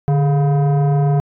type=tone with frequency modulation; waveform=sine; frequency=146.83 Hz; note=D3; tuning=in tune; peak=-9 dBFS; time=0.08-1.2 s; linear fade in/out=0 ms; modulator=560 Hz; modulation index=0.51; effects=tanh soft clip ceiling -11 dBFS